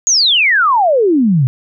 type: exponential sweep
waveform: sine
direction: down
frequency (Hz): 6850 to 121.4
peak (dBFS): -8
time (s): 0.07-1.47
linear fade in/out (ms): 0
effects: none